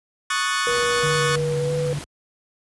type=chord; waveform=sawtooth; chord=D# half-diminished seventh; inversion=third; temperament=equal; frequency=1108.7 / 1244.5 / 1480 / 1760 Hz; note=C#6 / D#6 / F#6 / A6; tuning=0 / 0 / 0 / 0 cents; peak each=-21 / -25 / -22 / -24 dBFS; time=0.3-1.36 s; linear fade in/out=5 ms
type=tone with pitch glide; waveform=sine; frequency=481 to 494 Hz; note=B4 to B4; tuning=-46 to 0 cents; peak=-22 dBFS; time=0.67-1.93 s; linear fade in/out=0 ms; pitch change=+46 cents; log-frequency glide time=1.54-1.71 s
type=noise; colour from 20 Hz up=pink; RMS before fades=-35 dBFS; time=0.68-2.04 s; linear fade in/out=0 ms
type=tone with vibrato; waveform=sine; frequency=146.83 Hz; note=D3; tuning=in tune; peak=-24 dBFS; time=1.03-1.99 s; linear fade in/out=5 ms; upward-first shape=square; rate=3 Hz; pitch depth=24 cents each way
effects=high-pass 60 Hz 12 dB/octave + resampled to 24000 Hz